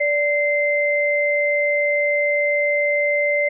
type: tone pair together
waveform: sine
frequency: 583 / 2078 Hz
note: D5 / C7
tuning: -13 / -12 cents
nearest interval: octave + minor seventh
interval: 2201 cents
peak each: -19 dBFS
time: 0-3.49 s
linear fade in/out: 10 ms
effects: none